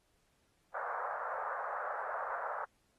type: band-pass noise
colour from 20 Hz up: white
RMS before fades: -39 dBFS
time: 0.74-2.65 s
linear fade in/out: 10 ms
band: 530 to 1500 Hz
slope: 48 dB/octave
effects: pink hiss -75 dBFS RMS until 2.98 s + AAC 32 kbps